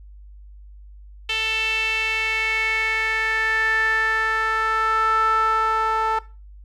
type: tone with band-pass filter sweep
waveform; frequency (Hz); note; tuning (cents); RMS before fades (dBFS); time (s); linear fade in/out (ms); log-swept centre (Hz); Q
sawtooth; 441.9; A4; +7; -21; 1.29-6.19; 5; 2900 to 1100; 5.6
effects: noise-tail reverb RT60 0.3 s tail -18 dB re dry + added 50 Hz sine -40 dBFS peak until 6.64 s